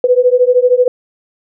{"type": "beating tone pair", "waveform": "sine", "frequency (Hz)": [491.3, 504.3], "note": ["B4", "B4"], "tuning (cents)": [-9, 36], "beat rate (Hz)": 13, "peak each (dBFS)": -10, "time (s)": [0.04, 0.88], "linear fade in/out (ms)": 2, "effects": []}